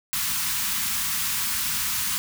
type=band-stop noise; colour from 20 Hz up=white; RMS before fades=-26 dBFS; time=0.13-2.18 s; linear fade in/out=0 ms; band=250 to 930 Hz; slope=48 dB/octave; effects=none